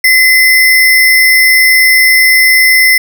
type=tone with sample-and-hold; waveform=sine; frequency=2039 Hz; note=C7; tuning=45 cents flat; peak=-3 dBFS; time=0.04-2.98 s; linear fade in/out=5 ms; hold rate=7350 Hz; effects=none